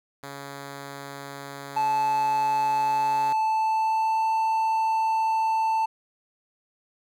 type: tone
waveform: 5% pulse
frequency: 140 Hz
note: C#3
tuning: 18 cents sharp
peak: -25 dBFS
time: 0.23-3.33 s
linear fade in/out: 2 ms
type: tone with pitch glide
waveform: triangle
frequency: 869 to 887.3 Hz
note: A5 to A5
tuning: -22 to +14 cents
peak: -19 dBFS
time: 1.76-5.86 s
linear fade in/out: 10 ms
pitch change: +36 cents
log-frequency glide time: 2.76-4.31 s
effects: none